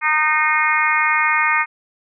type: harmonic tone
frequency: 307.2 Hz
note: D#4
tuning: 22 cents flat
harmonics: 3 / 4 / 5 / 6 / 7 / 8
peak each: -22 / -20 / -24 / -21 / -19 / -24 dBFS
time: 0.01-1.66 s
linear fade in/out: 50 ms
effects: none